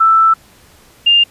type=tone pair in turn; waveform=sine; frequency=1324 / 2805 Hz; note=E6 / F7; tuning=+7 / +7 cents; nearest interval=octave + minor second; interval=1300 cents; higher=second; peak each=-6 dBFS; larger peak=neither; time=0-0.34 / 1.06-1.24 s; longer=first; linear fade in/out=10 ms; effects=pink hiss -46 dBFS RMS until 1.3 s + resampled to 32000 Hz